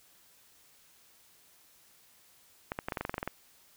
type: clicks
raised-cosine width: 0.5 ms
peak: -18 dBFS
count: 12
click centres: 2.719 / 2.789 / 2.885 / 2.922 / 2.972 / 3.01 / 3.051 / 3.095 / 3.142 / 3.181 / 3.229 / 3.276 s
effects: white hiss -62 dBFS RMS until 3.76 s